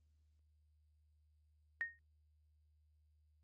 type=tone with exponential decay; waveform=sine; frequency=1854 Hz; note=A#6; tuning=10 cents flat; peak=-33 dBFS; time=1.81-1.99 s; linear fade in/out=0 ms; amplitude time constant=38 ms; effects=added 76 Hz sine -70 dBFS peak until 3.43 s + Opus 32 kbps